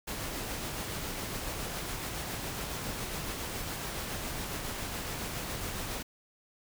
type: noise with tremolo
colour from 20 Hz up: pink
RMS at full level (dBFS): -36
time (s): 0.07-6.03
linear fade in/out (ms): 10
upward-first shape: sine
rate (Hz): 7.2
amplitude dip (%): 25
effects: none